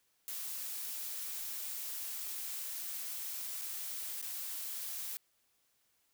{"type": "noise with dropouts", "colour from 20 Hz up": "blue", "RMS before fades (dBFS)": -41, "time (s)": [0.28, 5.17], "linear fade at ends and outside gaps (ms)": 0, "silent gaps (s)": [[3.614, 3.618], [4.215, 4.226]], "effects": ["white hiss -75 dBFS RMS until 6.13 s"]}